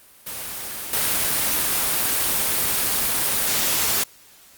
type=noise with level steps; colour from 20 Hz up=white; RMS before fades=-31 / -21 dBFS; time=0.26-4.04 s; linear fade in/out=10 ms; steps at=0.93 s; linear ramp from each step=2 ms; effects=white hiss -50 dBFS RMS until 4.57 s + Opus 32 kbps